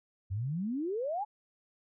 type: exponential sweep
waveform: sine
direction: up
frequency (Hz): 89.9 to 871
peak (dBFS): -31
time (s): 0.3-1.25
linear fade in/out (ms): 20
effects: none